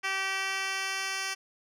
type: tone with band-pass filter sweep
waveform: 10% pulse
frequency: 386 Hz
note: G4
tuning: 27 cents flat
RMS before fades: -32 dBFS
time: 0.03-1.35 s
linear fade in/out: 20 ms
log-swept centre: 2700 to 4400 Hz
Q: 1
effects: none